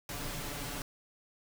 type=noise with comb filter; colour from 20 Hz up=pink; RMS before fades=-39 dBFS; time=0.09-0.82 s; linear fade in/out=2 ms; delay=6.9 ms; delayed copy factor=+0.6; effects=none